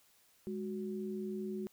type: tone pair together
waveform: sine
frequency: 207.7 / 370.1 Hz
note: G#3 / F#4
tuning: 0 / 0 cents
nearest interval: minor seventh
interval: 1000 cents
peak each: -39 / -40 dBFS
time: 0.47-1.67 s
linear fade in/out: 0 ms
effects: white hiss -68 dBFS RMS until 1.72 s